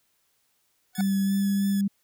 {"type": "tone with exponential growth", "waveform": "25% pulse", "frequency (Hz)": 740, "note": "F#5", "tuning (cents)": 0, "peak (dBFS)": -25, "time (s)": [0.93, 1.01], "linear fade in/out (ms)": 2, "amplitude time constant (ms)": 17}
{"type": "tone with vibrato", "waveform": "5% pulse", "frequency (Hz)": 1716, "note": "A6", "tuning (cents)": -44, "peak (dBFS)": -28, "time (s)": [0.95, 1.81], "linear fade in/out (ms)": 2, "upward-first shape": "sine", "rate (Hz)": 3.1, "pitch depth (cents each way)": 24}
{"type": "tone with pitch glide", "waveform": "sine", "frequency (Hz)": [195.8, 198.99], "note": ["G3", "G3"], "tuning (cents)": [-2, 26], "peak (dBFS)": -21, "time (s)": [0.98, 1.88], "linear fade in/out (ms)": 10, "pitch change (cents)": 28, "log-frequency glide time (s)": [1.24, 1.44]}
{"effects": ["white hiss -70 dBFS RMS until 2.03 s"]}